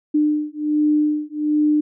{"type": "beating tone pair", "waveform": "sine", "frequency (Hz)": [300, 301.3], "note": ["D4", "D4"], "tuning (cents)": [37, 44], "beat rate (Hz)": 1.3, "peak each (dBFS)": -19, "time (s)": [0.14, 1.81], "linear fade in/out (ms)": 10, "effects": []}